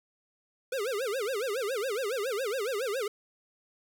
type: tone with vibrato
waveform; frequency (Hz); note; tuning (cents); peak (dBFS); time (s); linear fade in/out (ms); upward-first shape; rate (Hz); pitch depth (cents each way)
square; 465.2; A#4; -4; -30; 0.72-3.08; 5; sine; 7.2; 280
effects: none